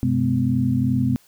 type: tone cluster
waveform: sine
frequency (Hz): 95.6 / 127.2 / 209.5 / 252.3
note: G2 / C3 / G#3 / B3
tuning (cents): -43 / -48 / +15 / +37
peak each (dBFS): -28 / -21 / -24 / -21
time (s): 0.03-1.16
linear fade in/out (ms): 0
effects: white hiss -56 dBFS RMS until 1.27 s